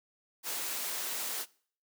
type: high-pass noise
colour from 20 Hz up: white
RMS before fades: -36 dBFS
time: 0.43-1.46 s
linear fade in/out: 50 ms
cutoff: 310 Hz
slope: 12 dB/octave
effects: noise-tail reverb RT60 0.5 s tail -22 dB re dry